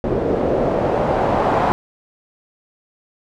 white noise with low-pass filter sweep, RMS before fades -18 dBFS, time 0.04-1.72 s, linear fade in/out 0 ms, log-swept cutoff 440 to 850 Hz, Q 1.9, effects none

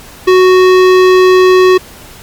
sine tone with hard clipping, 370 Hz, F#4, in tune, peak -5 dBFS, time 0.27-1.78 s, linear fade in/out 10 ms, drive 18 dB, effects pink hiss -34 dBFS RMS until 2.22 s + Opus 48 kbps

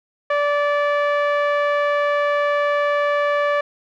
sawtooth tone with low-pass filter, 581 Hz, D5, 19 cents flat, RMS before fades -19 dBFS, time 0.3-3.61 s, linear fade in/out 5 ms, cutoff 1800 Hz, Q 1.4, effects none

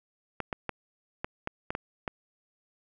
clicks, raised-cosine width 0.5 ms, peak -16 dBFS, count 8, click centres 0.403 / 0.528 / 0.693 / 1.245 / 1.474 / 1.705 / 1.751 / 2.078 s, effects none

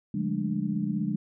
sine tone cluster, 142.3 / 175.1 / 203.8 / 219.6 / 295 Hz, C#3 / F3 / G#3 / A3 / D4, +46 / +5 / -32 / -3 / +8 cents, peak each -35 / -32 / -29 / -35 / -35 dBFS, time 0.14-1.16 s, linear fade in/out 5 ms, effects none

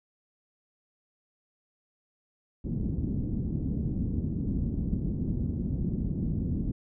white low-pass noise, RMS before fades -30 dBFS, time 2.64-6.72 s, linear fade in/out 10 ms, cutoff 240 Hz, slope 24 dB/octave, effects none

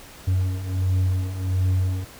triangle beating tone pair, 92 / 93.4 Hz, F#2 / F#2, -9 / +17 cents, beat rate 1.4 Hz, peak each -24 / -19 dBFS, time 0.27-2.05 s, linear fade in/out 10 ms, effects pink hiss -44 dBFS RMS until 2.19 s

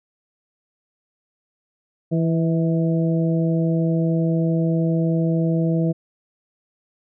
harmonic tone with a mistuned harmonic, 164.81 Hz, E3, in tune, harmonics 1 / 2 / 3 / 4, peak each -18 / -24 / -28 / -30 dBFS, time 2.11-5.93 s, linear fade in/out 20 ms, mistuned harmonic 4, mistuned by -27 cents, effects none

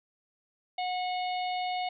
harmonic tone with a mistuned harmonic, 729 Hz, F#5, 26 cents flat, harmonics 1 / 3 / 4 / 5 / 6, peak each -30 / -40 / -42 / -44 / -46 dBFS, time 0.78-1.89 s, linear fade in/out 5 ms, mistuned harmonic 6, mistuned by -16 cents, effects none

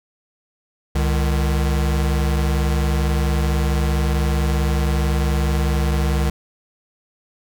square tone pair together, 67.89 / 152.4 Hz, C#2 / D#3, -35 / -36 cents, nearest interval octave + major second, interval 1399 cents, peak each -18 / -24 dBFS, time 0.95-6.3 s, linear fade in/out 5 ms, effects none

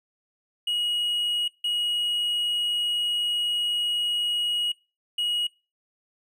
triangle tone bursts at uneven times, 2898 Hz, F#7, 37 cents flat, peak -22 dBFS, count 3, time 0.67-1.48 / 1.64-4.72 / 5.18-5.47 s, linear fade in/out 5 ms, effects noise-tail reverb RT60 0.3 s tail -23 dB re dry

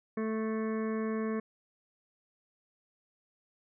harmonic tone, 220 Hz, A3, in tune, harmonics 1 / 2 / 3 / 5 / 6 / 7 / 8 / 9 / 10, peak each -32 / -35 / -46 / -43 / -55 / -54 / -48 / -58 / -53 dBFS, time 0.17-1.4 s, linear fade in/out 5 ms, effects none

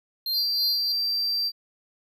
square tone with tremolo, 4186 Hz, C8, in tune, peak -24 dBFS, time 0.26-0.92 s, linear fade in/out 2 ms, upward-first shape sine, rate 3.1 Hz, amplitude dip 85%
triangle tone, 4699 Hz, D8, in tune, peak -22 dBFS, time 0.33-1.52 s, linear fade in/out 50 ms
effects none

